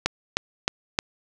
click train, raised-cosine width 0.2 ms, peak -3 dBFS, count 4, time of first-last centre 0.06-0.989 s, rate 3.23 Hz, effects none

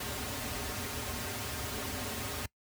pink noise with comb filter, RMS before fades -37 dBFS, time 0-2.46 s, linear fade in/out 5 ms, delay 6 ms, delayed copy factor -0.9, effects noise-tail reverb RT60 0.1 s tail -22 dB re dry + high-pass 60 Hz 12 dB/octave

